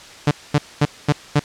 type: tone bursts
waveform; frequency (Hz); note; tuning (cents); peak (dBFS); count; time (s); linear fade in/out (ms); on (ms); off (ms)
sawtooth; 146.83; D3; 0; -8; 5; 0.27-1.395; 5; 41; 230
effects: white hiss -40 dBFS RMS until 1.44 s + low-pass 6000 Hz 12 dB/octave